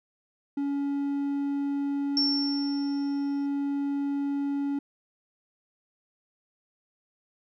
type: tone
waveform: triangle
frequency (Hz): 281.7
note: C#4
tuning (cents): +28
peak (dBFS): -24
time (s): 0.57-4.79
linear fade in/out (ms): 5
type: tone with exponential decay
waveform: sine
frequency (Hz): 5430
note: F8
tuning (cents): -50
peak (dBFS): -21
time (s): 2.17-3.46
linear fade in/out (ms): 1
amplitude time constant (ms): 280
effects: none